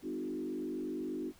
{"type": "tone with frequency modulation", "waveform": "sine", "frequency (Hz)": 311.1, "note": "D#4", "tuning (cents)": 0, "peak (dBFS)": -35, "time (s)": [0.02, 1.33], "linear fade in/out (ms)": 50, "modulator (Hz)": 48.2, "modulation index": 1.4, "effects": ["pink hiss -62 dBFS RMS until 1.39 s"]}